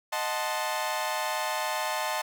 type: chord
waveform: sawtooth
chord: D# diminished seventh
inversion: none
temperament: equal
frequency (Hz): 622.3 / 740 / 880 / 1046.5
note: D#5 / F#5 / A5 / C6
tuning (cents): 0 / 0 / 0 / 0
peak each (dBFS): -30 / -32 / -28 / -31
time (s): 0.12-2.22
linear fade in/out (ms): 10
effects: none